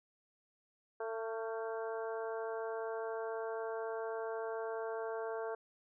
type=harmonic tone with a mistuned harmonic; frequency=224.1 Hz; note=A3; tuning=32 cents sharp; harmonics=2 / 3 / 4 / 5 / 6 / 7; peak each=-39 / -43 / -47 / -50 / -51 / -51 dBFS; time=1-5.55 s; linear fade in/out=5 ms; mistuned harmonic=6; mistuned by=+43 cents; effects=none